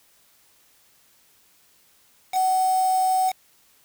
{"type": "tone with quantisation", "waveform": "sine", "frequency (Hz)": 749, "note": "F#5", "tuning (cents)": 21, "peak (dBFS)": -18, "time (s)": [2.32, 3.33], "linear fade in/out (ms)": 50, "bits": 5, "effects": ["white hiss -59 dBFS RMS until 3.84 s"]}